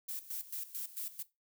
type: noise with tremolo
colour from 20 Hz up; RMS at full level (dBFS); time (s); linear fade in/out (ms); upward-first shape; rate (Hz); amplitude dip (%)
violet; -40; 0.08-1.23; 10; square; 4.5; 80
effects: noise-tail reverb RT60 0.2 s tail -17 dB re dry